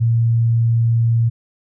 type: tone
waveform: sine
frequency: 115.7 Hz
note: A#2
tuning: 13 cents flat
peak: -12 dBFS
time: 0-1.3 s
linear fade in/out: 20 ms
effects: none